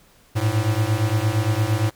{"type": "beating tone pair", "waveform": "square", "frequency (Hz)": [104.1, 112.8], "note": ["G#2", "A2"], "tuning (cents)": [5, 44], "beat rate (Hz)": 8.7, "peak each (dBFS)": -22, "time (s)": [0.35, 1.91], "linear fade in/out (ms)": 20, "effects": ["pink hiss -55 dBFS RMS until 1.95 s"]}